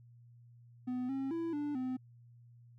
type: tone with pitch steps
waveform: triangle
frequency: 250.8 / 269.4 / 332.4 / 292.7 / 256.1 Hz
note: B3 / C#4 / E4 / D4 / C4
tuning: +27 / -49 / +15 / -6 / -37 cents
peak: -32 dBFS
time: 0.87-1.97 s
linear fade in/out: 10 ms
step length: 220 ms
effects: added 119 Hz sine -56 dBFS peak until 2.78 s